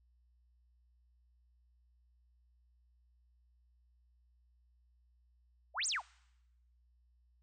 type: exponential two-way sweep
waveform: sine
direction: up then down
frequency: 547 to 8870 to 616 Hz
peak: -33 dBFS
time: 5.74-6.02 s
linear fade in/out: 50 ms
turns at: 5.87 s
effects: noise-tail reverb RT60 0.9 s tail -24 dB re dry + added 60 Hz sine -67 dBFS peak until 7.42 s